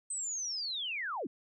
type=linear sweep; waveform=sine; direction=down; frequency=8310 to 200.5 Hz; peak=-34 dBFS; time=0.1-1.27 s; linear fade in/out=5 ms; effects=none